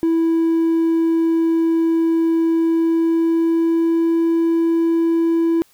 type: tone with pitch glide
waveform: triangle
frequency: 329 to 331.9 Hz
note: E4 to E4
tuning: -3 to +12 cents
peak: -11 dBFS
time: 0.03-5.62 s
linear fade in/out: 0 ms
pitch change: +15 cents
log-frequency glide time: 2.55-4.17 s
effects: tanh soft clip ceiling -8 dBFS + white hiss -55 dBFS RMS until 5.73 s